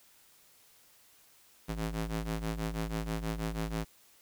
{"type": "ring-modulated tone", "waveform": "sawtooth", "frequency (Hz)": 108.8, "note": "A2", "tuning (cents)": -19, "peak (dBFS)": -26, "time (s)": [1.68, 3.85], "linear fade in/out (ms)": 20, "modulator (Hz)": 57.5, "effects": ["white hiss -62 dBFS RMS until 4.21 s"]}